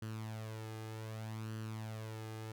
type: tone with flanger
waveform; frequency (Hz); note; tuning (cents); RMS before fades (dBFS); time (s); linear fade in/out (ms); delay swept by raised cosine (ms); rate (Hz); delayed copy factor
sawtooth; 110; A2; 0; -44; 0.02-2.52; 5; 0.66 to 2.46; 0.65; +0.6
effects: none